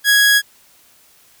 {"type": "tone", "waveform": "sawtooth", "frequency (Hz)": 1661.2, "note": "G#6", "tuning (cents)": 0, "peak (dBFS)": -6, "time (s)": [0.04, 0.42], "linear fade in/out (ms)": 50, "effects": ["white hiss -51 dBFS RMS until 1.4 s"]}